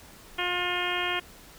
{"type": "harmonic tone", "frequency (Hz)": 356.3, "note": "F4", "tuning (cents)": 35, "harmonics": [1, 2, 3, 4, 5, 6, 7, 8, 9], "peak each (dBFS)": [-35, -35, -35, -35, -35, -35, -35, -35, -35], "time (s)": [0.38, 1.2], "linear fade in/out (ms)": 10, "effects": ["pink hiss -50 dBFS RMS until 1.58 s"]}